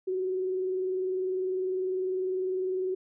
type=tone with vibrato; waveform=sine; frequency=372.7 Hz; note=F#4; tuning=13 cents sharp; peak=-27 dBFS; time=0.07-2.95 s; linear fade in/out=10 ms; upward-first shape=square; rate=20 Hz; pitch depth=31 cents each way; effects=none